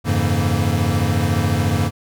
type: tone cluster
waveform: square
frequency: 89.4 / 103.5 / 141.2 / 166.8 / 232 Hz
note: F2 / G#2 / C#3 / E3 / A#3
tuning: +41 / -5 / +32 / +21 / -8 cents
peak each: -22 / -21 / -24 / -28 / -25 dBFS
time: 0.04-1.91 s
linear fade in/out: 50 ms
effects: none